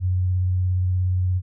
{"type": "tone with vibrato", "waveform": "sine", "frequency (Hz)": 91.5, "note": "F#2", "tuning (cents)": -19, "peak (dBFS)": -18, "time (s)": [0, 1.42], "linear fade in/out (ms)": 50, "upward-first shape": "triangle", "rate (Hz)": 17, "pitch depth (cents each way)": 21, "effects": []}